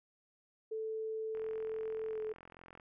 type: tone with pitch glide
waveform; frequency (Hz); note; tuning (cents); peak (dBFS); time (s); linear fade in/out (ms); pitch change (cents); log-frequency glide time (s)
sine; 440 to 433.2; A4 to A4; 0 to -27; -36; 0.71-2.33; 10; -27; 2.1-2.19
type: click train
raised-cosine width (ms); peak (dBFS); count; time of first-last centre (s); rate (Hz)
0.5; -38; 64; 1.35-2.798; 43.5
effects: none